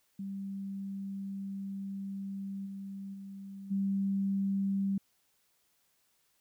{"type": "tone with level steps", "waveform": "sine", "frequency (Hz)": 196, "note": "G3", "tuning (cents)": 0, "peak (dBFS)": [-36, -39, -42, -28], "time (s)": [0.19, 4.98], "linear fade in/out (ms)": 5, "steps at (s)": [2.65, 3.13, 3.7], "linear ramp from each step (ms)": 20, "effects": ["white hiss -73 dBFS RMS until 6.4 s"]}